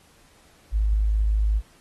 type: tone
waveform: sine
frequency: 52.7 Hz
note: G#1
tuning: 26 cents sharp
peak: -18 dBFS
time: 0.71-1.62 s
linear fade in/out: 50 ms
effects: pink hiss -57 dBFS RMS until 1.8 s + AAC 32 kbps